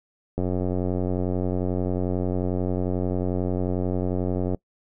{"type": "click train", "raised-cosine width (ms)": 2, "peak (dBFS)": -13, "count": 381, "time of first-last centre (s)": [0.38, 4.547], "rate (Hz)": 91.2, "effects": ["noise-tail reverb RT60 0.1 s tail -23 dB re dry"]}